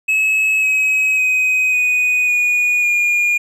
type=tone with pitch steps; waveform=triangle; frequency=2578 / 2547 / 2516 / 2486 / 2456 / 2426 Hz; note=E7 / D#7 / D#7 / D#7 / D#7 / D#7; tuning=-39 / +40 / +19 / -2 / -23 / -44 cents; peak=-11 dBFS; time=0.08-3.38 s; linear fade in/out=10 ms; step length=550 ms; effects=none